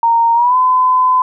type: tone with pitch glide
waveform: sine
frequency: 926 to 1015.7 Hz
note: A#5 to B5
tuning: -12 to +48 cents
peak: -8 dBFS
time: 0.03-1.22 s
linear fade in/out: 2 ms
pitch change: +160 cents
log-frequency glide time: 0.34-0.56 s
effects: none